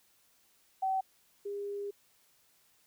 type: tone pair in turn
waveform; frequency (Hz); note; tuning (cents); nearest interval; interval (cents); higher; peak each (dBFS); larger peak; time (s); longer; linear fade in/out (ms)
sine; 764 / 404.7; G5 / G#4; -45 / -45; major seventh; 1100; first; -28 / -35; first; 0.82-1.01 / 1.45-1.91; second; 10
effects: white hiss -68 dBFS RMS until 2.86 s